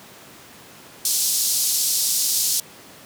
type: band-pass noise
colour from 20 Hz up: pink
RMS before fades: -21 dBFS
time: 1.05-2.6 s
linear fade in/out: 2 ms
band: 4600 to 15000 Hz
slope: 24 dB/octave
effects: pink hiss -44 dBFS RMS until 3.05 s + high-pass 150 Hz 12 dB/octave